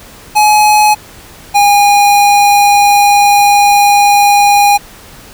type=tone pair in turn; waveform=square; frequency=844 / 815.7 Hz; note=G#5 / G#5; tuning=+28 / -31 cents; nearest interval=minor second; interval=59 cents; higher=first; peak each=-5 dBFS; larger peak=neither; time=0.35-0.95 / 1.54-4.78 s; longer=second; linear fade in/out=20 ms; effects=pink hiss -35 dBFS RMS until 5.33 s